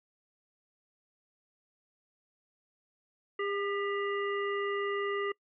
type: harmonic tone with a mistuned harmonic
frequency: 402.9 Hz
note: G4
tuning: 48 cents sharp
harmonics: 1 / 3 / 5 / 7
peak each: -32 / -37 / -38 / -46 dBFS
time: 3.39-5.32 s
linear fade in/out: 5 ms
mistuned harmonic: 5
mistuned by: -41 cents
effects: noise-tail reverb RT60 0.1 s tail -24 dB re dry